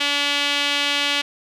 sawtooth tone with band-pass filter, 286.6 Hz, D4, 42 cents flat, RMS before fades -21 dBFS, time 0-1.22 s, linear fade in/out 10 ms, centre 3100 Hz, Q 2.3, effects none

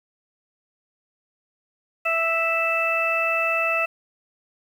harmonic tone, 659.3 Hz, E5, in tune, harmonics 1 / 2 / 3 / 4, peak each -26 / -26 / -32 / -22 dBFS, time 2.05-3.86 s, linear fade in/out 10 ms, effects 8-bit

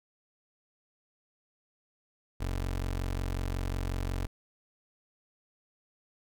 25% pulse tone, 45.5 Hz, F#1, 28 cents flat, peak -27 dBFS, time 2.4-4.27 s, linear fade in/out 10 ms, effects none

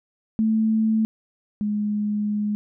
sine tone pair in turn, 220 / 208.9 Hz, A3 / G#3, 0 / +10 cents, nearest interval minor second, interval 90 cents, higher first, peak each -17 / -21 dBFS, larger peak first, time 0.39-1.05 / 1.61-2.55 s, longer second, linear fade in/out 0 ms, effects none

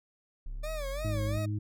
triangle linear sweep, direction up, 31.78 to 58.27 Hz, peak -33 dBFS, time 0.46-1.38 s, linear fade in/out 0 ms
40% pulse tone with vibrato, 587.3 Hz, D5, in tune, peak -35 dBFS, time 0.63-1.46 s, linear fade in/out 10 ms, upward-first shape sine, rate 2.9 Hz, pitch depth 140 cents each way
harmonic tone, 104.8 Hz, G#2, 16 cents sharp, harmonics 1 / 2 / 3, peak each -30 / -43 / -39 dBFS, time 1.04-1.59 s, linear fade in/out 10 ms
effects none

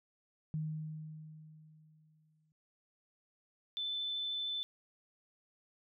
sine tone with exponential decay, 155.56 Hz, D#3, in tune, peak -33 dBFS, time 0.54-2.52 s, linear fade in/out 0 ms, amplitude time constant 430 ms
sine tone with vibrato, 3520 Hz, A7, in tune, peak -35 dBFS, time 3.77-4.63 s, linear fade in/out 0 ms, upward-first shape triangle, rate 13 Hz, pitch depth 8 cents each way
effects none

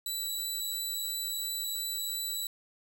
15% pulse tone with vibrato, 3951 Hz, B7, in tune, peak -26 dBFS, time 0.06-2.47 s, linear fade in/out 2 ms, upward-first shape sine, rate 2.9 Hz, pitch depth 8 cents each way, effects 10-bit

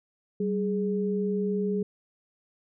sine tone pair together, 193.19 / 416.5 Hz, G3 / G#4, -25 / +5 cents, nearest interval octave + minor second, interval 1330 cents, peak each -27 / -28 dBFS, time 0.4-1.83 s, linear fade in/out 5 ms, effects none

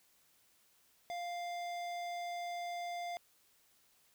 square tone with notch filter, 698.5 Hz, F5, in tune, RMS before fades -41 dBFS, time 1.1-3.17 s, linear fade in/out 0 ms, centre 11000 Hz, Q 0.58, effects white hiss -70 dBFS RMS until 4.14 s

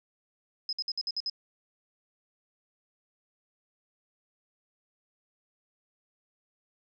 sine tone bursts, 5080 Hz, D#8, 35 cents sharp, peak -29 dBFS, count 7, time 0.69-1.298 s, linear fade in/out 2 ms, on 38 ms, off 57 ms, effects none

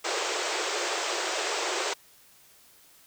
pink band-pass noise, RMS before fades -30 dBFS, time 0.04-1.94 s, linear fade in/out 10 ms, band 340 to 8200 Hz, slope 96 dB/octave, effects white hiss -57 dBFS RMS until 3.06 s

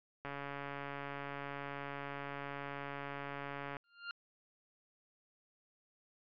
click train, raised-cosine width 0.5 ms, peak -28 dBFS, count 497, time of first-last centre 0.25-3.768 s, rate 141 Hz
sawtooth tone with exponential growth, 1398 Hz, F6, 1 cent sharp, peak -34 dBFS, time 3.84-4.11 s, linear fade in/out 1 ms, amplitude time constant 57 ms
effects resampled to 11025 Hz

